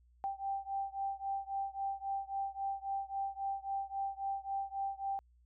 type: beating tone pair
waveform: sine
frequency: 784 / 787.7 Hz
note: G5 / G5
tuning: 0 / +8 cents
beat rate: 3.7 Hz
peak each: -38 / -39 dBFS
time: 0.24-5.19 s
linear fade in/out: 0 ms
effects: added 60 Hz sine -63 dBFS peak until 5.45 s